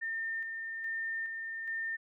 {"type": "tone with tremolo", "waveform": "sine", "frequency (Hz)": 1810, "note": "A6", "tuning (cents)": 48, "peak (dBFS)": -33, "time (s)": [0.01, 1.97], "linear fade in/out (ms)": 20, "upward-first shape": "square", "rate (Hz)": 1.2, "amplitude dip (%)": 35, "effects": []}